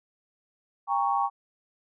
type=tone cluster; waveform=sine; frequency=800 / 924 / 1112 Hz; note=G5 / A#5 / C#6; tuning=+35 / -16 / +5 cents; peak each=-26 / -29 / -27 dBFS; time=0.87-1.3 s; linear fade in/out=50 ms; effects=none